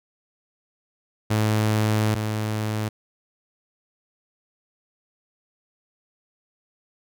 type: tone pair in turn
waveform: sawtooth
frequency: 107.8 / 107.8 Hz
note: A2 / A2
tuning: -35 / -35 cents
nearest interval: unison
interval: 0 cents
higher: neither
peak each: -15 / -20 dBFS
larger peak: first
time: 1.3-2.15 / 2.15-2.89 s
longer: first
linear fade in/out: 10 ms
effects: none